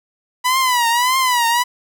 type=tone with vibrato; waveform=sawtooth; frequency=987.8 Hz; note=B5; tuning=in tune; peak=-10 dBFS; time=0.44-1.64 s; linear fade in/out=20 ms; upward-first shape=triangle; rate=1.7 Hz; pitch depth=130 cents each way; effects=none